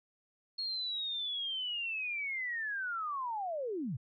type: linear sweep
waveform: sine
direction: down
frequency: 4316 to 103.83 Hz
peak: -34 dBFS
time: 0.58-3.97 s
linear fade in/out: 10 ms
effects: none